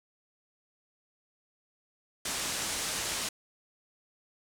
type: low-pass noise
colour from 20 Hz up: white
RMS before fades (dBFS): -34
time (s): 2.25-3.29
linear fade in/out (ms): 5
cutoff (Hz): 9500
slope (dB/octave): 24
effects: none